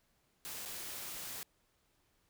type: noise with dropouts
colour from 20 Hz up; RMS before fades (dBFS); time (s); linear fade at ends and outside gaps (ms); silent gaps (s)
white; -44; 0.45-1.43; 0; 0.652-0.658
effects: pink hiss -75 dBFS RMS until 2.29 s